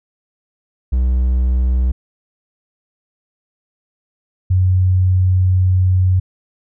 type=tone pair in turn; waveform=triangle / sine; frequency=62.8 / 92.39 Hz; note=B1 / F#2; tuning=+30 / -2 cents; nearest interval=perfect fifth; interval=668 cents; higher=second; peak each=-10 dBFS; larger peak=neither; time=0.92-1.92 / 4.5-6.2 s; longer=second; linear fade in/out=10 ms; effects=none